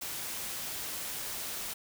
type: noise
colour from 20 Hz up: white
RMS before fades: -38 dBFS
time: 0.01-1.74 s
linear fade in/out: 10 ms
effects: none